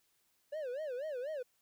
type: tone with vibrato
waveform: triangle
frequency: 554.4 Hz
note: C#5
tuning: in tune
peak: -35 dBFS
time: 0.52-1.43 s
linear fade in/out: 10 ms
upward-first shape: sine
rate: 4.1 Hz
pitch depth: 230 cents each way
effects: white hiss -75 dBFS RMS until 1.61 s